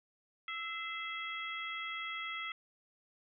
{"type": "harmonic tone with a mistuned harmonic", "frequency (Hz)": 659.3, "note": "E5", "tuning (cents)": 0, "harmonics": [2, 3, 4, 5], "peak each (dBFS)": [-43, -41, -47, -45], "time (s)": [0.48, 2.52], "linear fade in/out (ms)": 2, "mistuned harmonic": 3, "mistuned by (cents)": 63, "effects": []}